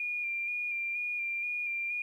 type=tone with vibrato; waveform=sine; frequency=2408 Hz; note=D7; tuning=43 cents sharp; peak=-31 dBFS; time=0-2.02 s; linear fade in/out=2 ms; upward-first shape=square; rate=2.1 Hz; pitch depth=21 cents each way; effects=11-bit